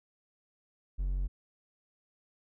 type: tone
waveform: triangle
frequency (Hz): 46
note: F#1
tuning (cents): -9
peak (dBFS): -27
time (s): 0.98-1.28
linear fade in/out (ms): 20
effects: none